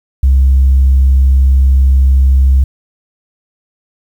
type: tone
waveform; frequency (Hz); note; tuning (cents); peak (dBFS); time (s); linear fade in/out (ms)
sine; 66.6; C2; +31; -3; 0.23-2.64; 5
effects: tanh soft clip ceiling -2 dBFS + 7-bit